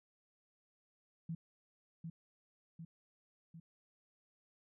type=tone with echo; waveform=sine; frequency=164.6 Hz; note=E3; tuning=2 cents flat; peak=-38 dBFS; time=1.29-1.35 s; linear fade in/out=5 ms; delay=750 ms; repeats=3; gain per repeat=-4 dB; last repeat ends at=3.6 s; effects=none